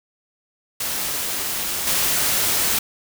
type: noise with level steps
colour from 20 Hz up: white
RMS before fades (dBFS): -25 / -20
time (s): 0.8-2.79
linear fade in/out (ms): 5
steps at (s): 1.87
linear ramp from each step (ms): 2
effects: none